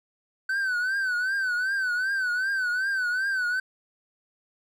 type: tone with vibrato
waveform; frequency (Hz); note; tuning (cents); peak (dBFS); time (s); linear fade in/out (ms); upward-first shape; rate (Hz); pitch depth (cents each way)
triangle; 1521; F#6; +47; -22; 0.49-3.6; 5; triangle; 2.6; 110
effects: none